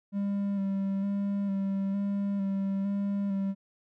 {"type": "tone with vibrato", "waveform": "triangle", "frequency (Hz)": 197.7, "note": "G3", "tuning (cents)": 15, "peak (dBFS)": -25, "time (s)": [0.12, 3.55], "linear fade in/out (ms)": 50, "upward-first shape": "square", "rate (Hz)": 1.1, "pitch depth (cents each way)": 21, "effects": []}